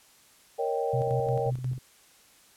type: chord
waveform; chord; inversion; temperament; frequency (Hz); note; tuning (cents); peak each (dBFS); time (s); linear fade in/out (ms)
sine; Eb dominant seventh; second; equal; 466.2 / 554.4 / 622.3 / 784; Bb4 / Db5 / Eb5 / G5; 0 / 0 / 0 / 0; -29 / -32 / -35 / -32; 0.58-1.51; 20
type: tone with tremolo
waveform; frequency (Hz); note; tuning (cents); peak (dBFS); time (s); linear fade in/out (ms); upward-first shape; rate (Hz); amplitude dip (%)
sine; 127; B2; +49; -26; 0.93-1.79; 10; square; 5.6; 60
type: click train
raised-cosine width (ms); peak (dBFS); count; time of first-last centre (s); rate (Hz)
3; -34; 13; 1.01-1.779; 15.6
effects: white hiss -58 dBFS RMS until 2.56 s + low-pass 12000 Hz 12 dB/octave